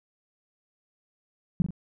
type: tone with echo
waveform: sine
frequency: 175.2 Hz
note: F3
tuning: 6 cents sharp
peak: -18 dBFS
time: 1.6-1.62 s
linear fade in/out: 0 ms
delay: 43 ms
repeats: 2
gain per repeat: -7 dB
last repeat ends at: 1.706 s
effects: none